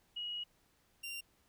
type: tone pair in turn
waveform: sine / sawtooth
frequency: 2900 / 2774 Hz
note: F#7 / F7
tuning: -35 / -12 cents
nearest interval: minor second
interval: 77 cents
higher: first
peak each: -38 / -38 dBFS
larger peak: neither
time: 0.16-0.44 / 1.03-1.21 s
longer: first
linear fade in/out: 10 ms
effects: pink hiss -72 dBFS RMS until 1.48 s